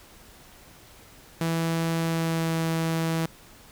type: tone with pitch glide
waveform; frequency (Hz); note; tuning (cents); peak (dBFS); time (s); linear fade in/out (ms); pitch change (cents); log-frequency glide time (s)
sawtooth; 164.81 to 163.29; E3 to E3; 0 to -16; -20; 1.41-3.26; 2; -16; 1.99-2.55
effects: pink hiss -51 dBFS RMS until 3.71 s